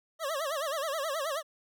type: tone with vibrato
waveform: 25% pulse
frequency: 597 Hz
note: D5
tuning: 28 cents sharp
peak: -27 dBFS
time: 0.19-1.43 s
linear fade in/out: 50 ms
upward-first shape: sine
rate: 9.4 Hz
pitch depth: 180 cents each way
effects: none